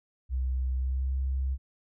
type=tone with pitch glide; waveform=sine; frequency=64.3 to 66.18 Hz; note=C2 to C2; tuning=-30 to +20 cents; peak=-26 dBFS; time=0.29-1.58 s; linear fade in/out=50 ms; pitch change=+50 cents; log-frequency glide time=0.75-1.13 s; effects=none